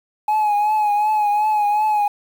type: tone with vibrato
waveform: sine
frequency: 842 Hz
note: G#5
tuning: 24 cents sharp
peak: -12 dBFS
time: 0.28-2.08 s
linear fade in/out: 5 ms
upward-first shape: triangle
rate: 2.7 Hz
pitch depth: 49 cents each way
effects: tanh soft clip ceiling -14 dBFS + 7-bit